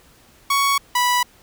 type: tone pair in turn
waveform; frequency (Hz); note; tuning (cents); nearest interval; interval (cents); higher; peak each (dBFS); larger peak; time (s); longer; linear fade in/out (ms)
sawtooth; 1115 / 983.6; C#6 / B5; +10 / -7; major second; 217; first; -12; neither; 0.5-0.78 / 0.95-1.23; neither; 5
effects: pink hiss -52 dBFS RMS until 1.42 s